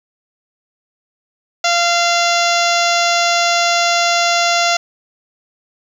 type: harmonic tone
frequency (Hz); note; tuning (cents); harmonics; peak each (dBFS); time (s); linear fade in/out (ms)
690; F5; -21; 1 / 2 / 3 / 4 / 5 / 6 / 7 / 8 / 9 / 10; -16 / -19 / -21 / -22 / -23 / -24 / -24 / -25 / -26 / -26; 1.64-4.77; 5
effects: 7-bit